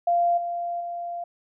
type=tone with level steps; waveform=sine; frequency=693 Hz; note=F5; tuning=14 cents flat; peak=-18 / -26 / -29 dBFS; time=0.07-1.24 s; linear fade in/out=5 ms; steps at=0.37 / 0.8 s; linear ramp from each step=10 ms; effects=none